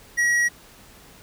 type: tone with hard clipping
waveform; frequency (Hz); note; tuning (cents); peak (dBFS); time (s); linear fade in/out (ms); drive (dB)
sine; 1911; A#6; +43; -19; 0.17-0.49; 20; 9
effects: pink hiss -49 dBFS RMS until 1.22 s